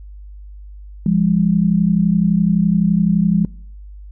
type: tone pair together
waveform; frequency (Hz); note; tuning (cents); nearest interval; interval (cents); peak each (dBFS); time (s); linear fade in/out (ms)
sine; 171.6 / 203.4; F3 / G#3; -30 / -36; minor third; 294; -15; 1.06-3.45; 2
effects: noise-tail reverb RT60 0.6 s tail -24 dB re dry + added 50 Hz sine -33 dBFS peak until 4.11 s